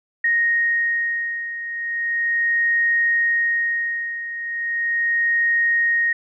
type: beating tone pair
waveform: sine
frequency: 1866 / 1866.37 Hz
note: A#6 / A#6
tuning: +1 / +2 cents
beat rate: 0.37 Hz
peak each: -24 / -19 dBFS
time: 0.24-6.13 s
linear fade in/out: 5 ms
effects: none